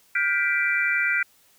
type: chord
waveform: sine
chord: G dominant seventh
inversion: third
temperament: equal with one note detuned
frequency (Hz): 1418.1 / 1568 / 1975.5 / 2349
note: F6 / G6 / B6 / D7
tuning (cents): +26 / 0 / 0 / 0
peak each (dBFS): -26 / -27 / -25 / -25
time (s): 0.15-1.23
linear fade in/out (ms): 5
effects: white hiss -59 dBFS RMS until 1.58 s